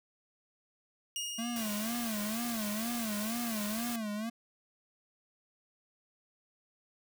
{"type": "tone with exponential decay", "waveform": "20% pulse", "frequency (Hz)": 2854, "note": "F7", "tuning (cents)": 37, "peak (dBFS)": -29, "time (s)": [1.16, 2.77], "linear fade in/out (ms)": 1, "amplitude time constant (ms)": 350}
{"type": "tone with vibrato", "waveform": "square", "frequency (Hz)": 222.8, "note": "A3", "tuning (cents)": 22, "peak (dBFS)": -35, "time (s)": [1.38, 4.3], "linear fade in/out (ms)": 10, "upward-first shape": "sine", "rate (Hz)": 2.1, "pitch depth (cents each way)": 130}
{"type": "noise", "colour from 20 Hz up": "white", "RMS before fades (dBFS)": -40, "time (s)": [1.56, 3.96], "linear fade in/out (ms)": 2}
{"effects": []}